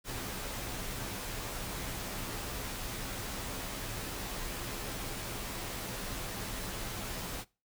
pink noise with comb filter, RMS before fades -39 dBFS, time 0.04-7.45 s, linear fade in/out 50 ms, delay 13 ms, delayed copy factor -0.5, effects noise-tail reverb RT60 0.3 s tail -22 dB re dry

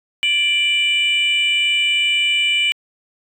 sine tone pair together, 2353 / 2965 Hz, D7 / F#7, +3 / +3 cents, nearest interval major third, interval 400 cents, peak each -15 dBFS, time 0.23-2.72 s, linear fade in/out 0 ms, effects tanh soft clip ceiling -11 dBFS

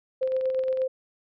sine tone with tremolo, 521 Hz, C5, 7 cents flat, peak -21 dBFS, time 0.21-0.88 s, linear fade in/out 10 ms, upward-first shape triangle, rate 8.6 Hz, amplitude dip 45%
click train, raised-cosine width 0.3 ms, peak -29 dBFS, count 14, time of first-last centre 0.23-0.818 s, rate 22.1 Hz
effects none

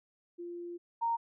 sine tone pair in turn, 347 / 926.4 Hz, F4 / A#5, -11 / -11 cents, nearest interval octave + perfect fourth, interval 1700 cents, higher second, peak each -39 / -28 dBFS, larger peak second, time 0.38-0.78 / 1.01-1.17 s, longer first, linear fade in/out 20 ms, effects none

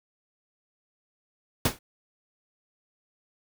pink noise with exponential decay, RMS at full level -19 dBFS, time 1.65-1.79 s, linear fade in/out 5 ms, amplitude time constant 29 ms, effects none

